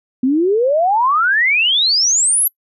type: exponential sweep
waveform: sine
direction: up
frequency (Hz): 247.6 to 11840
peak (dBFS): -11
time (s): 0.23-2.48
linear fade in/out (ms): 5
effects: noise-tail reverb RT60 0.1 s tail -26 dB re dry